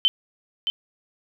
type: tone with echo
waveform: sine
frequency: 3078 Hz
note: G7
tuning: 32 cents flat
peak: -14 dBFS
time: 0.05-0.08 s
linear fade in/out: 0 ms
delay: 620 ms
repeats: 1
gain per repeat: -7 dB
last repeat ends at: 0.7 s
effects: none